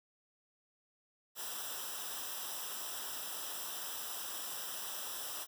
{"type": "noise with comb filter", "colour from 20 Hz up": "white", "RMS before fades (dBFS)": -42, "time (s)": [1.35, 5.47], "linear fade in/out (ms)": 50, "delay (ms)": 0.45, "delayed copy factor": -0.8, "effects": []}